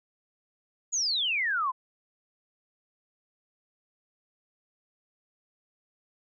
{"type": "exponential sweep", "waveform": "sine", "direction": "down", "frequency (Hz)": [7000, 987.8], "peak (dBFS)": -25, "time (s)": [0.92, 1.72], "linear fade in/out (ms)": 20, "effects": []}